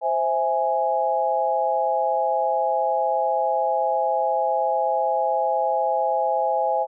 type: chord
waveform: sine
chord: C augmented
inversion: none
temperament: equal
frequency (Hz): 523.3 / 659.3 / 830.6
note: C5 / E5 / G#5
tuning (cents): 0 / 0 / 0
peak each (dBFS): -25 / -24 / -22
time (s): 0.01-6.87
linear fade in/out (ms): 50
effects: none